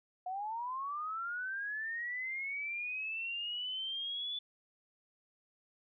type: linear sweep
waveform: sine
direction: up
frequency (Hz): 717 to 3481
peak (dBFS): -36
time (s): 0.26-4.39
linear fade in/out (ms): 5
effects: none